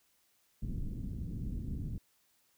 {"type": "low-pass noise", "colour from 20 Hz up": "pink", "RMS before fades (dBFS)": -38, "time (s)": [0.62, 1.98], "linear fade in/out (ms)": 5, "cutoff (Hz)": 250, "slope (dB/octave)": 24, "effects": ["white hiss -72 dBFS RMS until 2.57 s"]}